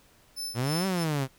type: tone with tremolo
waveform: sawtooth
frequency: 5274 Hz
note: E8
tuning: in tune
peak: -29 dBFS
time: 0.36-1.05 s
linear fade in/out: 20 ms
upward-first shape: sine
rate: 3.1 Hz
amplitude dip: 90%
type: exponential two-way sweep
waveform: sawtooth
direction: up then down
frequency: 111.5 to 196 to 128.2 Hz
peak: -22 dBFS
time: 0.54-1.28 s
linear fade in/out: 50 ms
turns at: 0.86 s
effects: pink hiss -60 dBFS RMS until 1.38 s